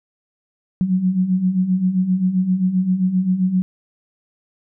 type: beating tone pair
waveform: sine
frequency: 179.6 / 187.2 Hz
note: F3 / F#3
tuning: +49 / +20 cents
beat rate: 7.6 Hz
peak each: -22 / -16 dBFS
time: 0.81-3.62 s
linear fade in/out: 0 ms
effects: none